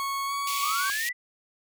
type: tone with pitch glide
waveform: 40% pulse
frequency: 1104 to 1122 Hz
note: C#6 to C#6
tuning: -7 to +21 cents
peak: -27 dBFS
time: 0-0.9 s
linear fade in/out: 0 ms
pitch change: +28 cents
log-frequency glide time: 0.26-0.33 s
type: high-pass noise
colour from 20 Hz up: pink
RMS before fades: -33 dBFS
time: 0.47-1.09 s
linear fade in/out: 2 ms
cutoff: 2100 Hz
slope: 96 dB/octave
type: linear sweep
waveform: sine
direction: up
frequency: 1101 to 2019 Hz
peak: -28 dBFS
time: 0.61-1.13 s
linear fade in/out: 20 ms
effects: none